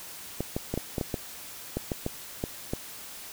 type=clicks; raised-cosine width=2 ms; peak=-15 dBFS; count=12; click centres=0.406 / 0.565 / 0.74 / 0.776 / 0.982 / 1.012 / 1.142 / 1.77 / 1.918 / 2.064 / 2.439 / 2.735 s; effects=white hiss -43 dBFS RMS until 3.32 s